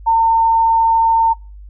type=tone; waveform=sine; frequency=907 Hz; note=A#5; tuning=48 cents flat; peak=-9 dBFS; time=0.06-1.34 s; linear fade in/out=20 ms; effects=noise-tail reverb RT60 0.3 s tail -24 dB re dry + added 50 Hz sine -33 dBFS peak until 1.69 s